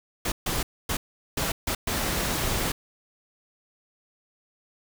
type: noise bursts at uneven times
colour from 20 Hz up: pink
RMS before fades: -27 dBFS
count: 6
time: 0.25-0.32 / 0.46-0.63 / 0.89-0.97 / 1.37-1.52 / 1.67-1.75 / 1.87-2.72 s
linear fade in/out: 5 ms
effects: none